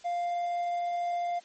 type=tone; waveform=triangle; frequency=698.5 Hz; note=F5; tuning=in tune; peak=-26 dBFS; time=0.04-1.4 s; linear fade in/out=20 ms; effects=white hiss -57 dBFS RMS until 1.44 s + MP3 32 kbps